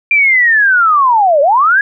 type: linear two-way sweep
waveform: sine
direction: down then up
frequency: 2389 to 544 to 1690 Hz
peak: -6 dBFS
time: 0.11-1.81 s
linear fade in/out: 2 ms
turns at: 1.41 s
effects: none